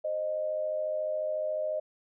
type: tone pair together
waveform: sine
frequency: 523.3 / 617.4 Hz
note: C5 / D#5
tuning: 0 / -14 cents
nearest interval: minor third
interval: 286 cents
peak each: -37 / -29 dBFS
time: 0.04-1.8 s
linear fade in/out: 10 ms
effects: none